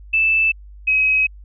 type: tone pair in turn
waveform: sine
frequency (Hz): 2637 / 2544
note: E7 / D#7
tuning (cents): 0 / +38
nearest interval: minor second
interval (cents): 62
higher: first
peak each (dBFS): -13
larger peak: neither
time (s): 0.13-0.52 / 0.87-1.27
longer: second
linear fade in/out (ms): 10
effects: added 50 Hz sine -37 dBFS peak until 1.44 s